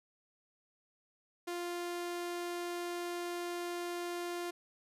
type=tone; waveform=sawtooth; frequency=349.2 Hz; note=F4; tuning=in tune; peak=-33 dBFS; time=1.47-4.51 s; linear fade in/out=10 ms; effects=resampled to 32000 Hz